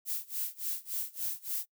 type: noise with tremolo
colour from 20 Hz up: violet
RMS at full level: -33 dBFS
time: 0.05-1.66 s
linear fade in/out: 50 ms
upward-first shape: sine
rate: 3.5 Hz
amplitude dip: 95%
effects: noise-tail reverb RT60 0.1 s tail -24 dB re dry